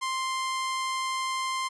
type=tone; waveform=sawtooth; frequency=1048 Hz; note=C6; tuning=2 cents sharp; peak=-24 dBFS; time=0.01-1.69 s; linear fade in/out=20 ms; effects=resampled to 24000 Hz